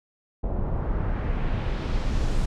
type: noise with low-pass filter sweep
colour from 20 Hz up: brown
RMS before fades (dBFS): -25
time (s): 0.43-2.46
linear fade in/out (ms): 10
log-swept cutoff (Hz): 680 to 8900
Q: 1.1
effects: none